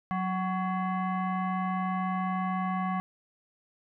sine tone with frequency modulation, 185 Hz, F#3, in tune, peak -27 dBFS, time 0.11-3 s, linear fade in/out 0 ms, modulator 934 Hz, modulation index 1.1, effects none

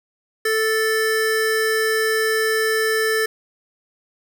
square tone pair together, 440 / 1760 Hz, A4 / A6, 0 / 0 cents, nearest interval 2 octaves, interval 2400 cents, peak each -20 / -22 dBFS, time 0.45-3.26 s, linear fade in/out 5 ms, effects none

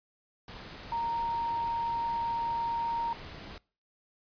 sine tone in noise, 929 Hz, A#5, 6 cents flat, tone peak -29 dBFS, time 0.92-3.13 s, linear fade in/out 2 ms, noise pink, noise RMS -45 dBFS, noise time 0.48-3.58 s, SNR +13 dB, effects noise-tail reverb RT60 0.4 s tail -24 dB re dry + resampled to 11025 Hz

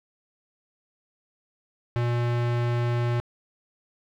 square tone, 119.8 Hz, A#2, 48 cents sharp, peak -23 dBFS, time 1.96-3.2 s, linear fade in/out 0 ms, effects low-pass 3000 Hz 12 dB/octave + 9-bit

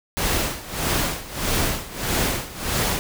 pink noise with tremolo, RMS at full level -21 dBFS, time 0.17-2.99 s, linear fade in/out 0 ms, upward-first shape sine, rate 1.6 Hz, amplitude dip 85%, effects none

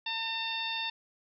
harmonic tone with a mistuned harmonic, 904 Hz, A5, 47 cents sharp, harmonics 1 / 2 / 3 / 4 / 5 / 6, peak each -39 / -41 / -37 / -35 / -43 / -49 dBFS, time 0.06-0.9 s, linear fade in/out 5 ms, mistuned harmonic 6, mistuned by -57 cents, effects none

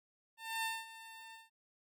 15% pulse tone with ADSR envelope, 899 Hz, A5, 37 cents sharp, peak -28 dBFS, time 0.37-1.5 s, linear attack 260 ms, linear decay 220 ms, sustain -16 dB, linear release 170 ms, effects none

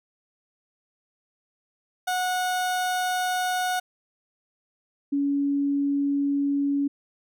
30% pulse / sine tone pair in turn, 732 / 282.1 Hz, F#5 / C#4, -19 / +30 cents, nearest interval octave + perfect fourth, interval 1651 cents, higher first, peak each -21 dBFS, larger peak neither, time 2.07-3.8 / 5.12-6.88 s, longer second, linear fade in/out 10 ms, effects none

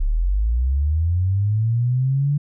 sine linear sweep, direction up, 32.7 to 146.8 Hz, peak -16 dBFS, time 0-2.38 s, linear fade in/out 10 ms, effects none

